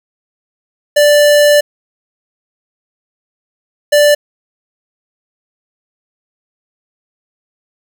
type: tone bursts at uneven times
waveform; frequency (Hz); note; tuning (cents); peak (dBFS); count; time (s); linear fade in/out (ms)
square; 587.3; D5; 0; -6; 2; 0.96-1.61 / 3.92-4.15; 10
effects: 7-bit